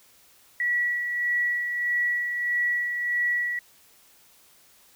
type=tone with tremolo; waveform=sine; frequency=1937 Hz; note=B6; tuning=34 cents flat; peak=-21 dBFS; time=0.6-3.59 s; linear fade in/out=2 ms; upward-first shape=sine; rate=1.6 Hz; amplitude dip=45%; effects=white hiss -57 dBFS RMS until 4.95 s